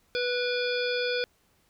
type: harmonic tone with a mistuned harmonic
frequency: 491.8 Hz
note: B4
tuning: 7 cents flat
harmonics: 1 / 3 / 5 / 7 / 9 / 10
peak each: -28 / -33 / -35 / -36 / -38 / -38 dBFS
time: 0.15-1.24 s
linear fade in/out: 0 ms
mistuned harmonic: 5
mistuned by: -33 cents
effects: pink hiss -67 dBFS RMS until 1.69 s